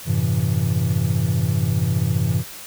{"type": "chord", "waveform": "triangle", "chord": "F# half-diminished seventh", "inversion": "none", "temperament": "equal with one note detuned", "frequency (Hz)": [94.88, 110, 130.81, 164.81], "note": ["F#2", "A2", "C3", "E3"], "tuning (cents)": [44, 0, 0, 0], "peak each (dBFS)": -21, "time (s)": [0.05, 2.44], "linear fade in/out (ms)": 50, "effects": ["white hiss -37 dBFS RMS until 2.66 s"]}